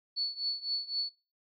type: tone with tremolo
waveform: sine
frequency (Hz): 4435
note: C#8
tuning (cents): 0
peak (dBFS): -27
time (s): 0.16-1.1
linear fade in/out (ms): 20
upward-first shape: triangle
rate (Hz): 3.9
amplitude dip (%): 90
effects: noise-tail reverb RT60 0.3 s tail -22 dB re dry + AAC 48 kbps

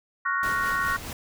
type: chord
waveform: sine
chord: Gb major seventh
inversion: second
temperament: equal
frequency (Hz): 1108.7 / 1396.9 / 1480 / 1864.7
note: Db6 / F6 / Gb6 / Bb6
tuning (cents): 0 / 0 / 0 / 0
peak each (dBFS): -27 / -31 / -29 / -29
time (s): 0.25-0.97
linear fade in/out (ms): 10
type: noise with tremolo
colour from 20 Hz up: pink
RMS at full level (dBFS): -35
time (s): 0.43-1.13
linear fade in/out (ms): 2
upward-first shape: sine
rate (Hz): 4.8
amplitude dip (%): 40
effects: none

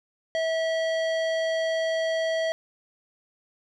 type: tone with low-pass filter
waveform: square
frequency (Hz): 649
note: E5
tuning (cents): -27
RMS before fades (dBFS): -26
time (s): 0.35-2.52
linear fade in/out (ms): 0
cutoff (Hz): 4000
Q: 0.94
effects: none

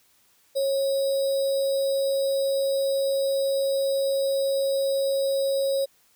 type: tone with sample-and-hold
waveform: sine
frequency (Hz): 546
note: C#5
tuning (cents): -26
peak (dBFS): -21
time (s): 0.55-5.86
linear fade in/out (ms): 20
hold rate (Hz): 4410
effects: white hiss -62 dBFS RMS until 6.15 s

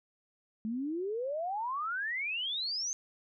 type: exponential sweep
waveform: sine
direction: up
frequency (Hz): 212.2 to 6420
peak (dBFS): -32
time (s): 0.65-2.93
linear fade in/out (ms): 0
effects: none

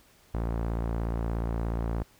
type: tone with low-pass filter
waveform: sawtooth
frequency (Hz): 56.9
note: A#1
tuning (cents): -41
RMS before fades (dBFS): -30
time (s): 0.34-2.03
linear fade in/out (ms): 5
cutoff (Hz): 1100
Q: 0.87
effects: pink hiss -60 dBFS RMS until 2.19 s

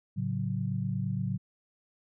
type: chord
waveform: sine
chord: F# minor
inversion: first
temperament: equal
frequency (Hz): 110 / 138.59 / 185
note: A2 / C#3 / F#3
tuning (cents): 0 / 0 / 0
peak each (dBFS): -33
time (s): 0.16-1.38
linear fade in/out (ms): 20
effects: none

